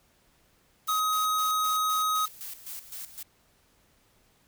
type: noise with tremolo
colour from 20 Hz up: blue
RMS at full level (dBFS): -39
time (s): 0.87-3.23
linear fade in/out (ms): 5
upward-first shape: square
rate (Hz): 3.9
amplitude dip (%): 70
type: tone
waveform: square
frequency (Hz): 1262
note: D#6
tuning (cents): +24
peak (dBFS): -25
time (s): 0.88-2.26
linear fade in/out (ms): 10
effects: pink hiss -65 dBFS RMS until 4.47 s